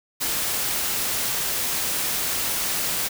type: noise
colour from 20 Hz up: white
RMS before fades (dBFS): -25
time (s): 0.2-3.09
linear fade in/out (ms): 20
effects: none